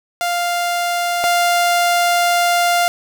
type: tone pair in turn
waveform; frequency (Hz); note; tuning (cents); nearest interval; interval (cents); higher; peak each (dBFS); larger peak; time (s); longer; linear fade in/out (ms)
sawtooth; 698.5 / 698.5; F5 / F5; 0 / 0; unison; 0; neither; -13 / -9; second; 0.21-1.24 / 1.24-2.88; second; 0
effects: none